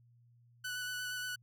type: tone with vibrato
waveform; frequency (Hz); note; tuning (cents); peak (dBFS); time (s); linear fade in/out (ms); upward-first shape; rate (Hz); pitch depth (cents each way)
sawtooth; 1487; F#6; +8; -34; 0.64-1.36; 10; square; 8.5; 12
effects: added 119 Hz sine -62 dBFS peak until 1.42 s